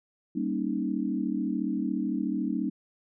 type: chord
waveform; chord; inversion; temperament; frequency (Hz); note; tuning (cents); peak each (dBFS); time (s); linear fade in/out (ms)
sine; Eb dominant seventh; first; equal; 196 / 233.1 / 277.2 / 311.1; G3 / Bb3 / Db4 / Eb4; 0 / 0 / 0 / 0; -32; 0.35-2.7; 10
effects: none